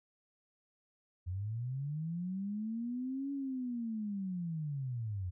sine linear two-way sweep, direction up then down, 86.1 to 281.5 to 86.1 Hz, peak -35 dBFS, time 1.26-5.31 s, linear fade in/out 20 ms, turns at 3.32 s, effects none

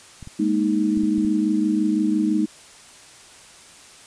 clicks, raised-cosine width 5 ms, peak -25 dBFS, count 6, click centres 0.227 / 0.274 / 0.974 / 1.035 / 1.181 / 1.249 s
sine chord, Ab suspended second, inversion none, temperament just, 207.7 / 233.6 / 311.5 Hz, Ab3 / Bb3 / Eb4, 0 / +4 / +2 cents, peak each -22 / -25 / -20 dBFS, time 0.39-2.46 s, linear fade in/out 10 ms
effects white hiss -46 dBFS RMS until 4.06 s + resampled to 22050 Hz

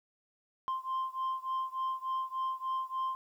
sine beating tone pair, 1046.5 / 1049.9 Hz, C6 / C6, 0 / +6 cents, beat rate 3.4 Hz, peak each -33 / -34 dBFS, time 0.68-3.15 s, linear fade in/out 0 ms, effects tanh soft clip ceiling -29 dBFS + 11-bit

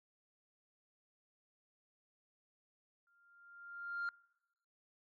sine tone with exponential growth, 1396.9 Hz, F6, in tune, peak -33 dBFS, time 3.07-4.09 s, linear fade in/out 1 ms, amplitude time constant 220 ms, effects noise-tail reverb RT60 1.0 s tail -25 dB re dry + tanh soft clip ceiling -34 dBFS

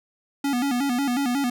square tone with vibrato, 261.6 Hz, C4, in tune, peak -22 dBFS, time 0.44-1.5 s, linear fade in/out 5 ms, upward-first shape square, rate 5.5 Hz, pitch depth 120 cents each way, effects none

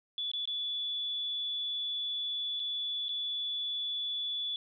sine tone with dropouts, 3443 Hz, A7, 38 cents flat, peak -32 dBFS, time 0.18-4.56 s, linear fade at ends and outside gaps 1 ms, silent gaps 0.316-0.335 / 0.455-0.475 / 2.596-2.6 / 3.084-3.091 s, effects none

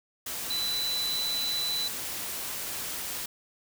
sine tone in noise, 3986 Hz, B7, 15 cents sharp, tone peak -28 dBFS, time 0.5-1.88 s, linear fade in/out 5 ms, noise white, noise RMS -35 dBFS, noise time 0.26-3.26 s, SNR +4 dB, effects none

